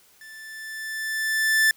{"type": "tone with level ramp", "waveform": "45% pulse", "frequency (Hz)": 1760, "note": "A6", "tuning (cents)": 0, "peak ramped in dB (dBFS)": [-42, -15], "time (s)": [0.21, 1.71], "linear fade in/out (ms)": 2, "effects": ["white hiss -57 dBFS RMS until 1.76 s"]}